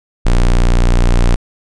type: tone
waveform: square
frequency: 29.77 Hz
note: A#0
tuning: 37 cents sharp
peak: -8 dBFS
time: 0.25-1.36 s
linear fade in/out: 10 ms
effects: resampled to 22050 Hz